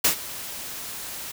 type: noise with ADSR envelope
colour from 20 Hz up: white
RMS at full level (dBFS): -17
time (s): 0.04-1.32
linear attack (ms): 9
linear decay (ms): 100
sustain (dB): -18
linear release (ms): 12
effects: none